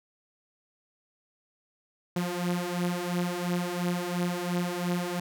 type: beating tone pair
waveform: sawtooth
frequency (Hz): 174.8 / 177.7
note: F3 / F3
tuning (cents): +2 / +30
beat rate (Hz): 2.9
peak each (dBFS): -28 / -26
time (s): 2.16-5.2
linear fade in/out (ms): 5
effects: none